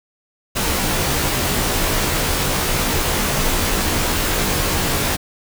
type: noise with comb filter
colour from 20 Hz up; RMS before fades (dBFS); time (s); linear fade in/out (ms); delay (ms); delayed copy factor
pink; -19; 0.55-5.17; 20; 18; -0.9
effects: none